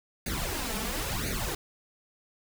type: noise with flanger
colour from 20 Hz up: pink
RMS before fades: -32 dBFS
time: 0.26-1.55 s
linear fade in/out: 5 ms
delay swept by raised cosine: 0.46 to 4.66 ms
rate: 0.98 Hz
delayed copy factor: +0.95
effects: none